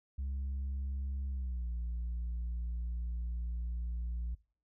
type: tone with pitch glide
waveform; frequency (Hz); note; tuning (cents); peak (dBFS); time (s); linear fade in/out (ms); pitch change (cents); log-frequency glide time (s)
sine; 67.5 to 58.76; C#2 to A#1; -45 to +14; -32; 0.18-4.35; 10; -241; 1.27-1.68
effects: noise-tail reverb RT60 0.4 s tail -23 dB re dry + tanh soft clip ceiling -33 dBFS